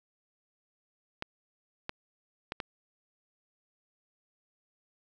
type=clicks; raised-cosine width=0.3 ms; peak=-18 dBFS; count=4; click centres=1.224 / 1.894 / 2.521 / 2.602 s; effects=none